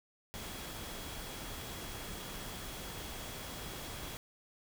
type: tone in noise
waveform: sine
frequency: 3322 Hz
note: G#7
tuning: in tune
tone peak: -54 dBFS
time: 0.34-4.17 s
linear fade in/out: 0 ms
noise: pink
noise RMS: -44 dBFS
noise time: 0.34-4.17 s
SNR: -13 dB
effects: none